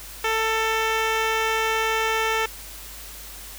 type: tone with low-pass filter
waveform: 10% pulse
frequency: 444.1 Hz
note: A4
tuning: 16 cents sharp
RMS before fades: -23 dBFS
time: 0.24-2.46 s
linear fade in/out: 5 ms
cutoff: 4600 Hz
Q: 1
effects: added 50 Hz sine -43 dBFS peak until 3.58 s + white hiss -40 dBFS RMS until 3.58 s